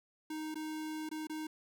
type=tone with dropouts; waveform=square; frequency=311.1 Hz; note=D#4; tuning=in tune; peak=-39 dBFS; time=0.3-1.47 s; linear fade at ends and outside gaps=5 ms; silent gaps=0.544-0.555 / 1.091-1.113 / 1.271-1.296 s; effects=11-bit